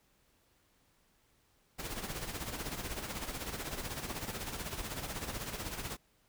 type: noise with tremolo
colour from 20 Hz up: pink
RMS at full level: -38 dBFS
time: 1.78-5.97 s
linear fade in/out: 20 ms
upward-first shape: sine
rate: 16 Hz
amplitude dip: 60%
effects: pink hiss -71 dBFS RMS until 6.28 s